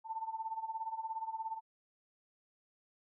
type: tone with tremolo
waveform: sine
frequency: 891 Hz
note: A5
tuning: 22 cents sharp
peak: -34 dBFS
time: 0.04-1.61 s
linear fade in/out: 50 ms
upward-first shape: sine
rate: 17 Hz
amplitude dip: 80%
effects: none